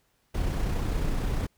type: noise with amplitude modulation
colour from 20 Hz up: brown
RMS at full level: -26 dBFS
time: 0.34-1.47 s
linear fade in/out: 10 ms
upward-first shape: sine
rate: 31.2 Hz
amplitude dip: 30%
effects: pink hiss -70 dBFS RMS until 1.57 s